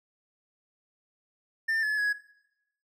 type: tone with pitch steps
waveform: triangle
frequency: 1795 / 1714 / 1672 Hz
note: A6 / A6 / G#6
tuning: +34 / -46 / +11 cents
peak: -23 dBFS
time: 1.68-2.13 s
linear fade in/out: 10 ms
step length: 150 ms
effects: noise-tail reverb RT60 0.8 s tail -17 dB re dry